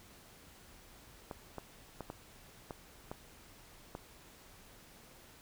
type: clicks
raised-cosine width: 1 ms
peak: -27 dBFS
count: 7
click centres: 1.312 / 1.583 / 2.007 / 2.101 / 2.708 / 3.115 / 3.951 s
effects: pink hiss -58 dBFS RMS until 5.41 s